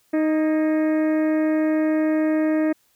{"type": "harmonic tone with a mistuned harmonic", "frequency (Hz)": 311.1, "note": "D#4", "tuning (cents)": 0, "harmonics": [1, 2, 3, 4, 5, 6, 7, 8], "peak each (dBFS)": [-18, -25, -40, -39, -39, -37, -42, -48], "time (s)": [0.13, 2.73], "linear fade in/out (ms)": 10, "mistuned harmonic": 5, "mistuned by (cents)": 62, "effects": ["white hiss -63 dBFS RMS until 2.95 s"]}